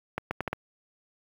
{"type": "accelerating click train", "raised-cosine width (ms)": 0.5, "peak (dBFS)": -14, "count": 5, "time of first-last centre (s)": [0.18, 0.53], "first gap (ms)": 130, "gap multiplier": 0.74, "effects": ["high-pass 60 Hz 12 dB/octave", "8-bit"]}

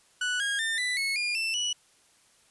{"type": "tone with pitch steps", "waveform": "30% pulse", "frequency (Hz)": [1480, 1632.7, 1801.2, 1987, 2192, 2418, 2668, 2943], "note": ["F#6", "G#6", "A6", "B6", "C#7", "D7", "E7", "F#7"], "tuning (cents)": [0, -30, 40, 10, -20, 50, 20, -10], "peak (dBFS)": -24, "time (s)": [0.21, 1.73], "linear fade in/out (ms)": 5, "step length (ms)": 190, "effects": ["white hiss -62 dBFS RMS until 2.5 s", "resampled to 24000 Hz"]}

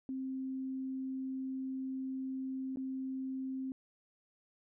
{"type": "tone with dropouts", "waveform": "sine", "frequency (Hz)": 263.4, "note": "C4", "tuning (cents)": 12, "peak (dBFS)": -36, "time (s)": [0.09, 3.72], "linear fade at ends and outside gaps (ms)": 1, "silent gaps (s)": [2.76, 2.771], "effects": []}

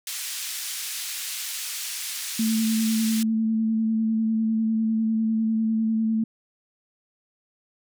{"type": "band-pass noise", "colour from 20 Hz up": "white", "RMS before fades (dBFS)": -32, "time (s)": [0.07, 3.23], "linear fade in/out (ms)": 2, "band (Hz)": [2200, 11000], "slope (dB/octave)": 12}
{"type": "tone with vibrato", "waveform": "sine", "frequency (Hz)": 221.9, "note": "A3", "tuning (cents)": 15, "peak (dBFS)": -20, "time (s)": [2.39, 6.24], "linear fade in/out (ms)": 5, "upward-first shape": "square", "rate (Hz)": 10, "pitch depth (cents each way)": 15}
{"effects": []}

